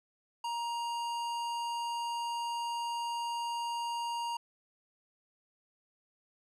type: tone with hard clipping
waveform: sine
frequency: 940 Hz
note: A#5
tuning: 14 cents sharp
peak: -35 dBFS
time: 0.44-4.37 s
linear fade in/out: 5 ms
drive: 15 dB
effects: none